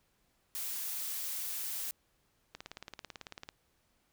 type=noise; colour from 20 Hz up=blue; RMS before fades=-38 dBFS; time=0.55-1.91 s; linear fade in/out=0 ms
type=click train; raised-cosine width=0.2 ms; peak=-26 dBFS; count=18; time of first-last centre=2.55-3.489 s; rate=18.1 Hz
effects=pink hiss -74 dBFS RMS until 4.12 s